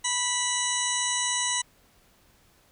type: harmonic tone with a mistuned harmonic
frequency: 983 Hz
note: B5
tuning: 8 cents flat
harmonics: 1 / 2 / 3 / 4 / 6 / 7 / 8 / 9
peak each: -33 / -33 / -33 / -33 / -33 / -33 / -33 / -33 dBFS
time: 0.04-1.62 s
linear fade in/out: 10 ms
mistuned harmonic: 7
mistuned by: -69 cents
effects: pink hiss -61 dBFS RMS until 2.71 s